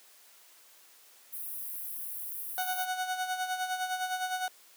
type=high-pass noise; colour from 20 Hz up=white; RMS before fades=-39 dBFS; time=1.32-2.86 s; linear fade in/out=20 ms; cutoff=10000 Hz; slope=48 dB/octave
type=tone with tremolo; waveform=30% pulse; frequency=740 Hz; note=F#5; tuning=in tune; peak=-26 dBFS; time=2.58-4.48 s; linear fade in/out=0 ms; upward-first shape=sine; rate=9.8 Hz; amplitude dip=60%
effects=white hiss -58 dBFS RMS until 4.76 s + high-pass 400 Hz 12 dB/octave